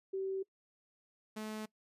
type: tone pair in turn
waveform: sine / sawtooth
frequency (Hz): 384.5 / 215.8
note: G4 / A3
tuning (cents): -33 / -33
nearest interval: minor seventh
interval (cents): 1000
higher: first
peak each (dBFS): -34 / -36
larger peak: first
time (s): 0.13-0.43 / 1.36-1.66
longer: neither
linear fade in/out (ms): 10
effects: noise-tail reverb RT60 0.1 s tail -22 dB re dry + resampled to 32000 Hz